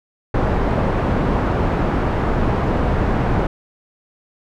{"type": "low-pass noise", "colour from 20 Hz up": "pink", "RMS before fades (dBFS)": -18, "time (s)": [0.34, 3.47], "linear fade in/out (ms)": 5, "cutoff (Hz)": 1100, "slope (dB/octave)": 12, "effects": []}